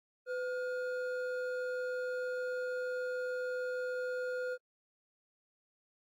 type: tone pair together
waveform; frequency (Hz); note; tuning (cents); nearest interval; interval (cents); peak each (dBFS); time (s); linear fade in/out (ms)
triangle; 503.5 / 1424; B4 / F6; +33 / +33; octave + tritone; 1800; -33 / -40; 0.26-4.58; 50
effects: AAC 48 kbps